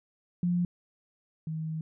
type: tone pair in turn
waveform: sine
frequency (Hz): 176 / 158.62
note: F3 / D#3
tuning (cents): +14 / +34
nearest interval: major second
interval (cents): 180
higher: first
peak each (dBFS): -24 / -31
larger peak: first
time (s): 0.43-0.65 / 1.47-1.81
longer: second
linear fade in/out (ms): 2
effects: none